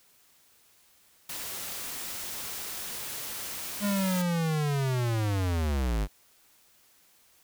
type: noise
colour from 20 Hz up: white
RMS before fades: -37 dBFS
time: 1.29-4.22 s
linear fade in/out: 5 ms
type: linear sweep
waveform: square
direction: down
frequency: 207.7 to 47.17 Hz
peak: -26 dBFS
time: 3.8-6.08 s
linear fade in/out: 50 ms
effects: white hiss -62 dBFS RMS until 7.43 s